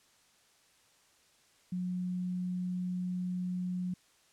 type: tone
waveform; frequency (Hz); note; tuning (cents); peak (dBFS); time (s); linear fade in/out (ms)
sine; 180.9; F#3; -39; -32; 1.72-3.94; 5
effects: white hiss -66 dBFS RMS until 4.32 s + low-pass 9000 Hz 12 dB/octave